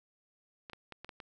clicks, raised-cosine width 0.3 ms, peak -29 dBFS, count 6, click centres 0.698 / 0.733 / 0.923 / 1.046 / 1.092 / 1.202 s, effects none

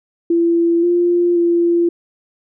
sine tone with pitch steps, 338.2 / 348.8 / 342.6 Hz, E4 / F4 / F4, +44 / -2 / -33 cents, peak -11 dBFS, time 0.3-1.89 s, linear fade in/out 5 ms, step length 530 ms, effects none

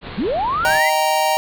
pink low-pass noise, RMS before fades -32 dBFS, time 0.01-0.81 s, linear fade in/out 50 ms, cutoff 4300 Hz, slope 96 dB/octave
sine linear sweep, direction up, 155.4 to 2102 Hz, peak -17 dBFS, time 0.17-0.9 s, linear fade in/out 20 ms
square chord, Eb major, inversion none, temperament just, 622.3 / 777.8 / 933.4 Hz, Eb5 / G5 / Bb5, 0 / -14 / +2 cents, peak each -21 / -20 / -20 dBFS, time 0.65-1.37 s, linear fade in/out 0 ms
effects none

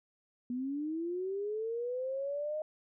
sine linear sweep, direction up, 240.6 to 622 Hz, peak -33 dBFS, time 0.5-2.62 s, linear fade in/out 2 ms, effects none

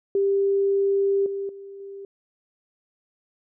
sine tone with level steps, 395.3 Hz, G4, 15 cents sharp, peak -18 / -26 / -37 / -35 dBFS, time 0.15-2.05 s, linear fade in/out 2 ms, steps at 1.26 / 1.49 / 1.8 s, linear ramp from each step 2 ms, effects none

